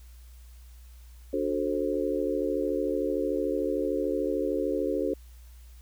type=chord; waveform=sine; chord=D dominant seventh; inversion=none; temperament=just; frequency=293.7 / 367.1 / 440.5 / 528.6 Hz; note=D4 / F#4 / A4 / C5; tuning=0 / -14 / +2 / +18 cents; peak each=-31 dBFS; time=1.33-5.14 s; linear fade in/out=5 ms; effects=added 60 Hz sine -46 dBFS peak until 5.81 s + white hiss -61 dBFS RMS until 5.81 s